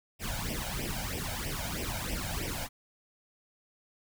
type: noise with flanger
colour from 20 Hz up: pink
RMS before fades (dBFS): -35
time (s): 0.19-2.69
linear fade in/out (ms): 50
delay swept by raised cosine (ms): 0.36 to 1.35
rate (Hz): 3.1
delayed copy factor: +0.8
effects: none